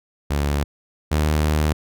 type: tone pair in turn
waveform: sawtooth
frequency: 72 / 76.29 Hz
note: D2 / D#2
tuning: -34 / -34 cents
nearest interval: minor second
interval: 100 cents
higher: second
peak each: -15 / -13 dBFS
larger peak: second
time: 0.3-0.64 / 1.11-1.73 s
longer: second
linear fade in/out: 10 ms
effects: none